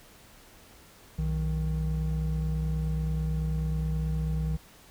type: tone pair together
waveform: triangle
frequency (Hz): 62.19 / 157.3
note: B1 / D#3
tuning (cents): +13 / +19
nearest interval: octave + major third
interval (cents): 1606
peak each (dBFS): -27 / -27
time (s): 1.18-4.57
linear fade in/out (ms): 10
effects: pink hiss -54 dBFS RMS until 4.9 s